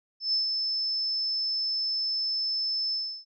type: tone with ADSR envelope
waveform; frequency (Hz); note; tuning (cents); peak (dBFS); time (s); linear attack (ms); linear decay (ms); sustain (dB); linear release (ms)
sine; 5260; E8; -5; -22; 0.2-3.25; 130; 130; -4; 320
effects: none